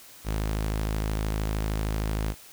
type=tone; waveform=sawtooth; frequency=53.1 Hz; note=G#1; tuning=39 cents sharp; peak=-22 dBFS; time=0.24-2.35 s; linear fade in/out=50 ms; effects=white hiss -49 dBFS RMS until 2.52 s